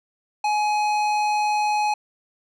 sine tone with tanh clipping, 841 Hz, G#5, 22 cents sharp, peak -21 dBFS, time 0.44-1.94 s, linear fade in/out 5 ms, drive 15 dB, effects none

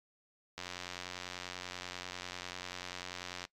click train, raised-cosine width 0.2 ms, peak -23 dBFS, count 260, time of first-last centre 0.58-3.451 s, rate 90.2 Hz, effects noise-tail reverb RT60 0.1 s tail -21 dB re dry + MP3 96 kbps

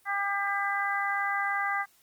harmonic tone, 399.7 Hz, G4, 34 cents sharp, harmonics 2 / 3 / 4 / 5, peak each -32 / -32 / -32 / -32 dBFS, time 0.05-1.86 s, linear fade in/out 50 ms, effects white hiss -63 dBFS RMS until 2.02 s + Opus 24 kbps

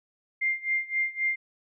sine tone with tremolo, 2104 Hz, C7, 9 cents sharp, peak -22 dBFS, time 0.41-1.36 s, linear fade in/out 10 ms, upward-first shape sine, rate 3.8 Hz, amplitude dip 90%, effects none

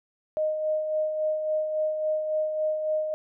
sine tone with tremolo, 619 Hz, D#5, 9 cents flat, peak -22 dBFS, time 0.37-3.14 s, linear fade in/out 0 ms, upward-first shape sine, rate 3.6 Hz, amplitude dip 45%, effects none

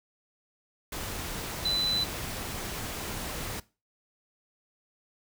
sine tone in noise, 4000 Hz, B7, 21 cents sharp, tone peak -25 dBFS, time 1.65-2.04 s, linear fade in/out 5 ms, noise pink, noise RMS -36 dBFS, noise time 0.92-3.6 s, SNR +8 dB, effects noise-tail reverb RT60 0.3 s tail -20 dB re dry

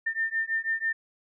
sine beating tone pair, 1800 / 1806.1 Hz, A6 / A6, +39 / +45 cents, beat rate 6.1 Hz, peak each -29 dBFS, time 0.06-0.93 s, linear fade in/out 10 ms, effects none

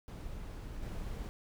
brown noise with level steps, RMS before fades -43 / -40 dBFS, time 0.08-1.29 s, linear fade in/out 0 ms, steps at 0.82 s, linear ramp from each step 5 ms, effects none

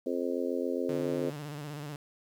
harmonic tone, 87.31 Hz, F2, in tune, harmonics 3 / 4 / 5 / 6 / 7, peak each -34 / -35 / -35 / -35 / -42 dBFS, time 0.06-1.3 s, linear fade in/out 5 ms
sawtooth tone with vibrato, 147.3 Hz, D3, 6 cents sharp, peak -34 dBFS, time 0.89-1.96 s, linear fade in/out 2 ms, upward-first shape square, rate 16 Hz, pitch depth 56 cents each way
effects 10-bit

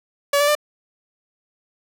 sawtooth tone with pitch steps, 569 / 581 / 595 Hz, C#5 / D5 / D5, +45 / -19 / +22 cents, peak -11 dBFS, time 0.33-0.552 s, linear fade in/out 5 ms, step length 74 ms, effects none

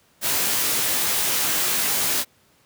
white noise with comb filter, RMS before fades -22 dBFS, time 0.21-2.25 s, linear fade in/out 50 ms, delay 18 ms, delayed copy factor -0.8, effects pink hiss -59 dBFS RMS until 2.65 s + high-pass 100 Hz 12 dB/octave

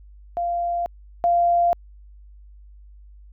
sine tone pair in turn, 693 / 693 Hz, F5 / F5, -14 / -14 cents, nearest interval unison, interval 0 cents, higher neither, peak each -21 / -15 dBFS, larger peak second, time 0.37-0.86 / 1.24-1.73 s, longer neither, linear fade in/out 0 ms, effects added 50 Hz sine -43 dBFS peak until 3.32 s

